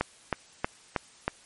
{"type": "click train", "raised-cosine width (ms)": 0.5, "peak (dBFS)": -10, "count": 5, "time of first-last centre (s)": [0.01, 1.28], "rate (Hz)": 3.15, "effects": ["white hiss -55 dBFS RMS until 1.45 s", "MP3 48 kbps"]}